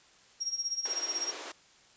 sine tone with tremolo, 5600 Hz, F8, 4 cents sharp, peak -28 dBFS, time 0.4-1.32 s, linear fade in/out 20 ms, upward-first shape sine, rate 16 Hz, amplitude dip 80%
pink high-pass noise, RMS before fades -42 dBFS, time 0.85-1.52 s, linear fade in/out 5 ms, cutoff 310 Hz, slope 48 dB/octave
effects white hiss -60 dBFS RMS until 1.96 s + resampled to 16000 Hz

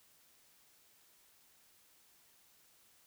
silence, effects white hiss -67 dBFS RMS until 3.06 s

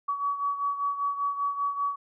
sine beating tone pair, 1133 / 1138.1 Hz, C#6 / C#6, +37 / +45 cents, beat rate 5.1 Hz, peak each -27 / -33 dBFS, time 0.08-1.96 s, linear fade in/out 10 ms, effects none

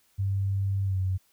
sine tone with pitch glide, 98 to 93.85 Hz, G2 to F#2, 0 to +25 cents, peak -24 dBFS, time 0.18-1.18 s, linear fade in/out 20 ms, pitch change -75 cents, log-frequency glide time 0.84-0.98 s, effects white hiss -66 dBFS RMS until 1.32 s

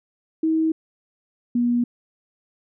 sine tone pair in turn, 319.6 / 240.7 Hz, D#4 / B3, +47 / -44 cents, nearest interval perfect fourth, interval 491 cents, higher first, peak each -17 dBFS, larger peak neither, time 0.43-0.72 / 1.55-1.84 s, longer neither, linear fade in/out 5 ms, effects none

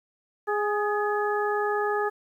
harmonic tone with a mistuned harmonic, 415.3 Hz, G#4, in tune, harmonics 1 / 2 / 3 / 4, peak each -26 / -29 / -31 / -32 dBFS, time 0.47-2.1 s, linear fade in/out 20 ms, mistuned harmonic 4, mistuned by +37 cents, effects 10-bit

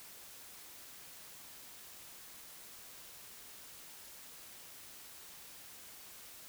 silence, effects white hiss -53 dBFS RMS until 6.48 s

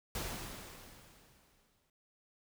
pink noise with exponential decay, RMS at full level -38 dBFS, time 0.15-1.9 s, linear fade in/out 2 ms, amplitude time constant 380 ms, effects none

